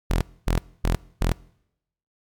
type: tone bursts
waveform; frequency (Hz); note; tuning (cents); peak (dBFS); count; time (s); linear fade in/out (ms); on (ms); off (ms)
sawtooth; 42.36; E1; +48; -15; 4; 0.1-1.32; 0; 110; 260
effects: noise-tail reverb RT60 0.8 s tail -23 dB re dry + MP3 96 kbps